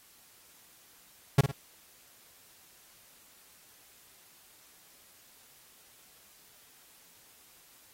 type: tone with echo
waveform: 45% pulse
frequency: 138.1 Hz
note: C#3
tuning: 6 cents flat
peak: -16 dBFS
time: 1.38-1.41 s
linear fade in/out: 5 ms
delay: 53 ms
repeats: 2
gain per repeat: -9 dB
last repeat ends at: 1.516 s
effects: white hiss -59 dBFS RMS until 7.93 s + AAC 48 kbps